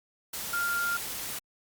sine tone in noise, 1396.9 Hz, F6, in tune, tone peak -27 dBFS, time 0.53-0.97 s, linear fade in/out 5 ms, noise white, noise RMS -36 dBFS, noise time 0.33-1.39 s, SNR +6 dB, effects Opus 48 kbps

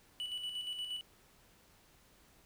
triangle tone with tremolo, 2960 Hz, F#7, in tune, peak -35 dBFS, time 0.2-1.01 s, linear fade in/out 0 ms, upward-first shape square, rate 8.5 Hz, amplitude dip 45%, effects pink hiss -65 dBFS RMS until 2.45 s

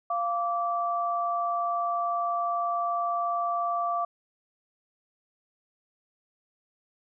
sine tone pair together, 694.4 / 1163 Hz, F5 / D6, -10 / -17 cents, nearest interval major sixth, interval 893 cents, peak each -28 dBFS, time 0.1-4.05 s, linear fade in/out 5 ms, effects none

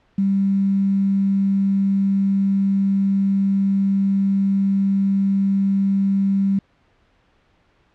sine tone with quantisation, 196 Hz, G3, in tune, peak -15 dBFS, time 0.18-6.59 s, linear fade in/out 5 ms, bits 7, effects pink hiss -60 dBFS RMS until 7.94 s + low-pass 3000 Hz 12 dB/octave

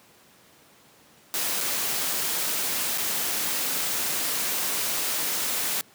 white noise with dropouts, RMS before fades -27 dBFS, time 1.34-5.81 s, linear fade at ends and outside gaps 0 ms, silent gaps 1.605-1.61 / 2.976-2.982 s, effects pink hiss -55 dBFS RMS until 5.94 s + high-pass 150 Hz 12 dB/octave

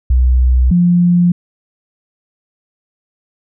sine tone pair in turn, 62.8 / 175.43 Hz, B1 / F3, +30 / +8 cents, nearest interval octave + tritone, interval 1778 cents, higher second, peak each -7 dBFS, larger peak neither, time 0.1-0.71 / 0.71-1.32 s, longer neither, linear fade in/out 5 ms, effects none

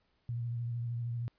sine tone with vibrato, 118.5 Hz, A#2, 29 cents sharp, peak -33 dBFS, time 0.29-1.28 s, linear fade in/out 0 ms, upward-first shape sine, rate 13 Hz, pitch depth 29 cents each way, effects pink hiss -75 dBFS RMS until 1.38 s + resampled to 11025 Hz

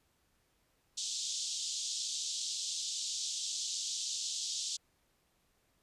white band-pass noise, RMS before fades -38 dBFS, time 0.97-4.77 s, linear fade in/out 10 ms, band 3300 to 7600 Hz, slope 48 dB/octave, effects pink hiss -74 dBFS RMS until 5.82 s + resampled to 32000 Hz

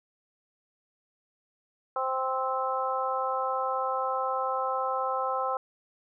harmonic tone, 261.6 Hz, C4, in tune, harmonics 2 / 3 / 4 / 5, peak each -32 / -32 / -32 / -32 dBFS, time 1.96-5.57 s, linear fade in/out 2 ms, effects none

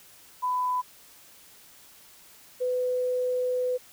sine tone pair in turn, 1000 / 501.2 Hz, B5 / B4, +21 / +25 cents, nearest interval octave, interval 1196 cents, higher first, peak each -24 dBFS, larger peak neither, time 0.42-0.82 / 2.6-3.78 s, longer second, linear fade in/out 20 ms, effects white hiss -53 dBFS RMS until 3.92 s

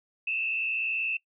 sine tone with frequency modulation, 2637 Hz, E7, in tune, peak -27 dBFS, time 0.27-1.17 s, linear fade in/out 5 ms, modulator 60.5 Hz, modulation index 1.5, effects noise-tail reverb RT60 0.1 s tail -21 dB re dry

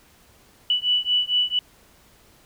sine beating tone pair, 2960 / 2964.4 Hz, F#7 / F#7, 0 / +3 cents, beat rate 4.4 Hz, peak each -22 / -22 dBFS, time 0.7-1.59 s, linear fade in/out 2 ms, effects pink hiss -55 dBFS RMS until 2.45 s

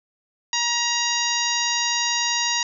harmonic tone with a mistuned harmonic, 951 Hz, A#5, 34 cents sharp, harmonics 1 / 2 / 3 / 4 / 5 / 6 / 7, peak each -28 / -28 / -28 / -28 / -28 / -28 / -28 dBFS, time 0.53-2.63 s, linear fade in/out 2 ms, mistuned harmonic 3, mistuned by -28 cents, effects none

